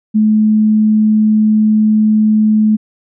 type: tone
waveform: sine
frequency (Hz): 215.1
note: A3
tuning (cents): -39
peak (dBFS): -7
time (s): 0.14-2.77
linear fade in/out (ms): 20
effects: none